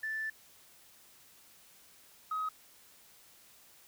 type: tone pair in turn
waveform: sine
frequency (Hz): 1760 / 1265.5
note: A6 / D#6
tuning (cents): 0 / +29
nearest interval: tritone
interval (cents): 571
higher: first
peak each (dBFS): -33 / -31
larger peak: second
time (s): 0.03-0.3 / 2.31-2.49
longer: first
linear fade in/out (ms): 5
effects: tanh soft clip ceiling -28 dBFS + white hiss -60 dBFS RMS until 3.87 s